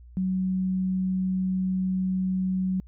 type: tone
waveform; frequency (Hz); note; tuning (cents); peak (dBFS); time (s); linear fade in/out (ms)
sine; 186.7; F#3; +16; -23; 0.17-2.8; 0
effects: added 60 Hz sine -45 dBFS peak until 2.87 s